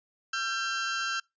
sawtooth tone pair together, 1357.2 / 1577 Hz, F6 / G6, -50 / +10 cents, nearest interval minor third, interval 260 cents, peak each -28 dBFS, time 0.33-1.2 s, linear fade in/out 5 ms, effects noise-tail reverb RT60 0.2 s tail -25 dB re dry + resampled to 16000 Hz

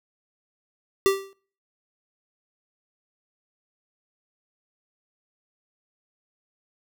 square tone with exponential decay, 390.1 Hz, G4, 8 cents flat, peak -14 dBFS, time 1.06-1.33 s, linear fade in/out 0 ms, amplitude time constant 58 ms, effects noise-tail reverb RT60 0.5 s tail -25 dB re dry

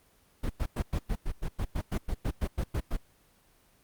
brown noise bursts, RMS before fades -29 dBFS, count 16, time 0.43-2.971 s, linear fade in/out 10 ms, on 66 ms, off 99 ms, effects pink hiss -64 dBFS RMS until 3.83 s + Opus 24 kbps

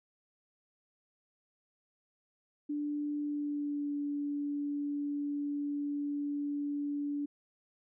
sine tone with pitch glide, 293.7 to 288.7 Hz, D4 to D4, 0 to -30 cents, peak -32 dBFS, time 2.69-7.26 s, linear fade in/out 10 ms, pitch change -30 cents, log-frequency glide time 3.2-3.95 s, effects none

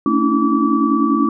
sine tone cluster, 222.9 / 277.8 / 288.1 / 326.6 / 1152 Hz, A3 / C#4 / D4 / E4 / D6, +23 / +4 / -33 / -16 / -34 cents, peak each -19 dBFS, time 0.06-1.29 s, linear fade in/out 2 ms, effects none

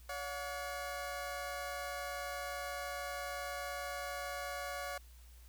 20% pulse tone pair together, 568.1 / 721 Hz, C#5 / F#5, +42 / -45 cents, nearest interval major third, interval 413 cents, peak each -37 / -38 dBFS, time 0.09-4.98 s, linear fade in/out 5 ms, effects added 60 Hz sine -54 dBFS peak until 5.48 s + white hiss -65 dBFS RMS until 5.48 s

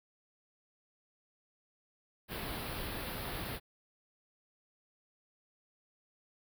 pink band-stop noise, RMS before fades -40 dBFS, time 2.28-3.6 s, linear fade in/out 50 ms, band 4700 to 10000 Hz, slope 48 dB/octave, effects none

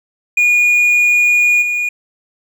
triangle tone with level steps, 2442 Hz, D#7, 33 cents flat, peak -7 / -13 dBFS, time 0.37-1.89 s, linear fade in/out 5 ms, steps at 1.61 s, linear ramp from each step 20 ms, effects none

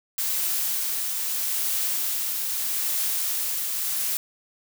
blue noise with tremolo, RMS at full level -25 dBFS, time 0.18-4.17 s, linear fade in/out 2 ms, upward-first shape triangle, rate 0.79 Hz, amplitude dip 30%, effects none

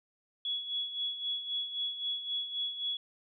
sine tone with tremolo, 3370 Hz, G#7, 25 cents sharp, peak -30 dBFS, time 0.45-2.97 s, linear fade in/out 2 ms, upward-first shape sine, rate 3.8 Hz, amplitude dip 65%, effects none

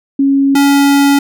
sine / square tone pair in turn, 275.4 / 281 Hz, C#4 / C#4, -11 / +24 cents, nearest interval unison, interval 35 cents, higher second, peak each -7 dBFS, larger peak neither, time 0.19-0.55 / 0.55-1.19 s, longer second, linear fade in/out 5 ms, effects none

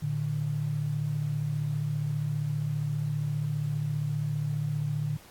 sine tone pair together, 114.6 / 149.58 Hz, A#2 / D3, -29 / +32 cents, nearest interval perfect fourth, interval 461 cents, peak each -33 / -28 dBFS, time 0.02-5.17 s, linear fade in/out 10 ms, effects pink hiss -53 dBFS RMS until 5.3 s + AAC 64 kbps

